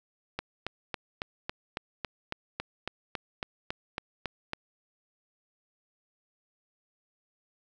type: click train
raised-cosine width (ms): 0.3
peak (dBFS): -16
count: 16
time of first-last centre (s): 0.39-4.534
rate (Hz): 3.62
effects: none